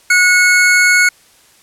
square tone pair together, 1456.1 / 2195 Hz, F#6 / C#7, -28 / -18 cents, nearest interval perfect fifth, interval 710 cents, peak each -11 dBFS, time 0.1-1.09 s, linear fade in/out 5 ms, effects white hiss -48 dBFS RMS until 1.62 s + low-pass 11000 Hz 12 dB/octave

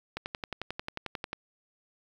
click train, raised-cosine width 0.3 ms, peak -18 dBFS, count 14, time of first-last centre 0.17-1.331 s, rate 11.2 Hz, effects 8-bit

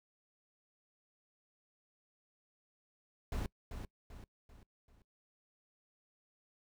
brown noise with echo, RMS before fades -37 dBFS, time 3.32-3.46 s, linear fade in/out 2 ms, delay 390 ms, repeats 4, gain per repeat -7 dB, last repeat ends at 5.02 s, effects noise-tail reverb RT60 0.1 s tail -24 dB re dry

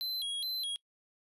square tone with vibrato, 3663 Hz, A#7, 31 cents flat, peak -34 dBFS, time 0.01-0.76 s, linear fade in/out 0 ms, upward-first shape square, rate 2.4 Hz, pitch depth 180 cents each way, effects noise-tail reverb RT60 0.1 s tail -23 dB re dry + resampled to 32000 Hz

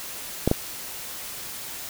clicks, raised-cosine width 2 ms, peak -5 dBFS, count 2, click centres 0.476 / 0.514 s, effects white hiss -36 dBFS RMS until 1.89 s

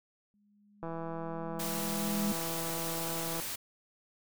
sine tone with exponential growth, 205.5 Hz, G#3, 18 cents flat, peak -28 dBFS, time 0.34-2.32 s, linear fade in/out 0 ms, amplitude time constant 430 ms
click train, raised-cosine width 1 ms, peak -26 dBFS, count 425, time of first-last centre 0.83-3.4 s, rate 165 Hz
white noise, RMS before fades -38 dBFS, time 1.59-3.56 s, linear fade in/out 10 ms
effects none

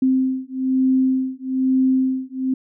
sine beating tone pair, 260.5 / 261.6 Hz, C4 / C4, -7 / 0 cents, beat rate 1.1 Hz, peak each -19 dBFS, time 0.02-2.54 s, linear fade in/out 5 ms, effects none

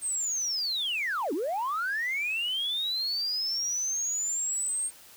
sine linear two-way sweep, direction down then up, 8620 to 264.5 to 8620 Hz, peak -26 dBFS, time 0.01-4.91 s, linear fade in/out 50 ms, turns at 1.33 s, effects tanh soft clip ceiling -24 dBFS + white hiss -52 dBFS RMS until 5.16 s

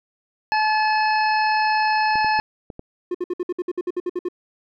harmonic tone, 861 Hz, A5, 38 cents flat, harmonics 1 / 2 / 3 / 5 / 6, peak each -18 / -24 / -28 / -32 / -34 dBFS, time 0.52-2.4 s, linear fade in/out 0 ms
clicks, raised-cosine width 2 ms, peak -21 dBFS, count 5, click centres 2.156 / 2.246 / 2.391 / 2.702 / 2.794 s
triangle tone bursts, 357.2 Hz, F4, 39 cents sharp, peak -19 dBFS, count 13, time 3.11-4.286 s, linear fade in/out 5 ms, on 36 ms, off 59 ms
effects none

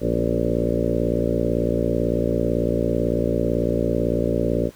harmonic tone with a mistuned harmonic, 58 Hz, A#1, 8 cents flat, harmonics 1 / 2 / 3 / 4 / 5 / 6 / 7 / 8 / 9 / 10, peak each -28 / -28 / -28 / -28 / -28 / -28 / -28 / -28 / -28 / -28 dBFS, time 0-4.71 s, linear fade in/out 50 ms, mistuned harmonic 4, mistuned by +52 cents, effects pink hiss -50 dBFS RMS until 4.75 s

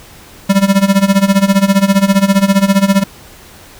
square tone with tremolo, 196.2 Hz, G3, 2 cents sharp, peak -5 dBFS, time 0.49-3.04 s, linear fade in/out 10 ms, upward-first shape sine, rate 15 Hz, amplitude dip 85%, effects pink hiss -38 dBFS RMS until 3.79 s

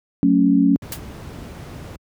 sine chord, F# minor, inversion none, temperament just, 185 / 222 / 277.5 Hz, F#3 / A3 / C#4, 0 / +16 / +2 cents, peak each -18 / -19 / -14 dBFS, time 0.23-0.76 s, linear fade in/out 0 ms
brown noise, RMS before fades -30 dBFS, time 0.82-1.96 s, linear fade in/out 2 ms
white noise with exponential decay, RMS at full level -24 dBFS, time 0.92-1.02 s, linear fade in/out 2 ms, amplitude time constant 21 ms
effects high-pass 80 Hz 12 dB/octave

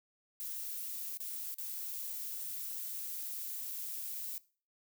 violet noise with dropouts, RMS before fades -41 dBFS, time 0.4-4.38 s, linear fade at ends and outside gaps 0 ms, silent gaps 1.172-1.203 / 1.543-1.584 s, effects noise-tail reverb RT60 0.4 s tail -20 dB re dry

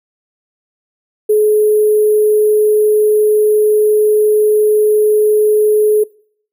sine tone with sample-and-hold, 424.3 Hz, G#4, 37 cents sharp, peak -7 dBFS, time 1.29-6.04 s, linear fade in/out 10 ms, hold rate 11025 Hz, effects noise-tail reverb RT60 0.6 s tail -24 dB re dry

